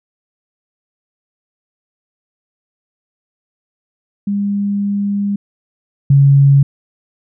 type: tone pair in turn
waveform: sine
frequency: 201.8 / 139.27 Hz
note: G#3 / C#3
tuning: -49 / +8 cents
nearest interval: tritone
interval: 643 cents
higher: first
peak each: -14 / -5 dBFS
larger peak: second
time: 4.27-5.36 / 6.1-6.63 s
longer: first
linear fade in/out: 5 ms
effects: none